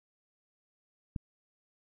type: click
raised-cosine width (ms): 5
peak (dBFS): -22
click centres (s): 1.162
effects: none